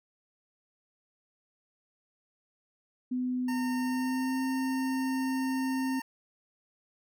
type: tone with pitch glide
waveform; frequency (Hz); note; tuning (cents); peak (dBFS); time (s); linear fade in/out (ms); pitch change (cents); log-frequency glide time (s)
sine; 251.7 to 262.4; B3 to C4; +33 to +5; -28; 3.11-6; 10; +72; 3.75-4.43
type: tone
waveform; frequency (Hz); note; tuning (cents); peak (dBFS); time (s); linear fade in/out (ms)
25% pulse; 914; A#5; -34; -33; 3.48-6.02; 5
effects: none